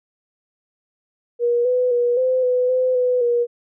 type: tone with pitch steps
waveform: sine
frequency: 477.9 / 499.8 / 482.8 / 513 / 499.7 / 510 / 498.7 / 478.1 Hz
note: A#4 / B4 / B4 / C5 / B4 / C5 / B4 / A#4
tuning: +43 / +21 / -39 / -34 / +20 / -44 / +17 / +44 cents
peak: -15 dBFS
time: 1.39-3.47 s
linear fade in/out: 50 ms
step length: 260 ms
effects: none